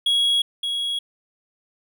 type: tone pair in turn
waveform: triangle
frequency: 3322 / 3322 Hz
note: G#7 / G#7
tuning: 0 / 0 cents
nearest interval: unison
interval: 0 cents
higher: neither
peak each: -15 / -21 dBFS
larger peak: first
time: 0.06-0.42 / 0.63-0.99 s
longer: neither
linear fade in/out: 5 ms
effects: none